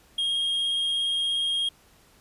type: tone with vibrato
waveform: triangle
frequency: 3246 Hz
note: G#7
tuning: 40 cents flat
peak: -22 dBFS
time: 0.18-1.69 s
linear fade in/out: 5 ms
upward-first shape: sine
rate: 17 Hz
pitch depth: 10 cents each way
effects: pink hiss -58 dBFS RMS until 2.2 s + resampled to 32000 Hz